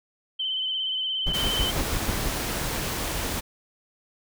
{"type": "tone with vibrato", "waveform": "sine", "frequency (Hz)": 3070, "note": "G7", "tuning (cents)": -37, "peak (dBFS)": -25, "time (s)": [0.39, 1.71], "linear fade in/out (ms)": 10, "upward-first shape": "sine", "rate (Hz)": 17, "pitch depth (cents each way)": 37}
{"type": "noise bursts", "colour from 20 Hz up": "brown", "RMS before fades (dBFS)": -26, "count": 7, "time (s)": [1.26, 2.308], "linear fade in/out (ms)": 10, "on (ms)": 70, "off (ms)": 93}
{"type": "noise", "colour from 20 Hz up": "pink", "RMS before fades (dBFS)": -29, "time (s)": [1.33, 3.41], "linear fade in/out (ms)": 20}
{"effects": []}